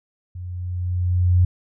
sine tone with level ramp, 89.6 Hz, F2, 45 cents sharp, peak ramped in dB -30 to -11 dBFS, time 0.35-1.45 s, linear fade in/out 5 ms, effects none

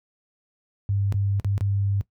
sine tone with dropouts, 99.6 Hz, G2, 28 cents sharp, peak -20 dBFS, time 0.89-2.01 s, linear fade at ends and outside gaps 0 ms, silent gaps 1.124-1.141 / 1.398-1.446 / 1.579-1.609 s, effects noise-tail reverb RT60 0.1 s tail -18 dB re dry + high-pass 60 Hz 12 dB/octave

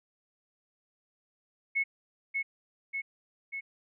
sine tone with echo, 2193 Hz, C#7, 19 cents flat, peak -25 dBFS, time 1.75-1.84 s, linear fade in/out 20 ms, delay 590 ms, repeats 3, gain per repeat -3 dB, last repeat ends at 3.61 s, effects none

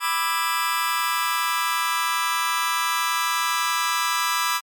sawtooth chord, E dominant seventh, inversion second, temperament just, 988.9 / 1186.7 / 1318.5 / 1648.1 Hz, B5 / D6 / E6 / G#6, +2 / +18 / 0 / -14 cents, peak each -22 / -22 / -23 / -26 dBFS, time 0-4.61 s, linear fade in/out 50 ms, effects MP3 96 kbps

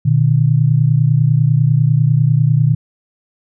sine tone pair together, 121 / 151.05 Hz, B2 / D3, -35 / +49 cents, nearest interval major third, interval 384 cents, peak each -12 dBFS, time 0.05-2.75 s, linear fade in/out 10 ms, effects none

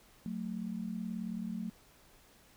sine tone pair together, 185 / 223.6 Hz, F#3 / A3, 0 / +28 cents, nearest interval minor third, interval 328 cents, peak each -39 / -38 dBFS, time 0.26-1.7 s, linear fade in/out 0 ms, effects pink hiss -62 dBFS RMS until 2.56 s

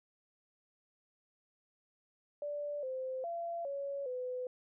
sine tone with pitch steps, 584 / 519 / 681 / 559 / 503 Hz, D5 / C5 / F5 / C#5 / B4, -10 / -14 / -44 / +14 / +32 cents, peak -36 dBFS, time 2.42-4.47 s, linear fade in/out 2 ms, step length 410 ms, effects none

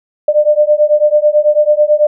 sine beating tone pair, 595 / 604.1 Hz, D5 / D5, +22 / +49 cents, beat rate 9.1 Hz, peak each -10 dBFS, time 0.28-2.07 s, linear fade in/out 5 ms, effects none

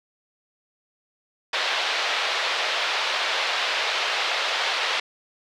white band-pass noise, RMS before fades -25 dBFS, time 1.53-5 s, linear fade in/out 5 ms, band 500 to 4000 Hz, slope 24 dB/octave, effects none

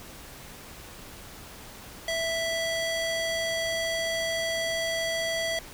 square tone with band-pass filter, 659.3 Hz, E5, in tune, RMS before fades -29 dBFS, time 2.08-5.59 s, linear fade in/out 2 ms, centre 3400 Hz, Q 0.55, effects pink hiss -45 dBFS RMS until 5.73 s

